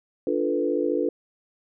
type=chord; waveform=sine; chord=B half-diminished seventh; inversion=first; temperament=equal; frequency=293.7 / 349.2 / 440 / 493.9 Hz; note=D4 / F4 / A4 / B4; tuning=0 / 0 / 0 / 0 cents; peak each=-27 dBFS; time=0.27-1.09 s; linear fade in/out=2 ms; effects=none